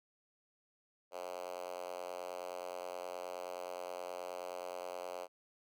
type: tone with high-pass filter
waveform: 5% pulse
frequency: 89.5 Hz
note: F2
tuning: 43 cents sharp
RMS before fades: -44 dBFS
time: 1.11-5.28 s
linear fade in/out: 50 ms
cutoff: 550 Hz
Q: 3.2
effects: none